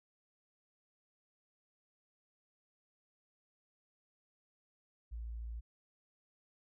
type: tone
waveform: sine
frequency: 57 Hz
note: A#1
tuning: 38 cents flat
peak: -40 dBFS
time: 5.11-5.61 s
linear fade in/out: 20 ms
effects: none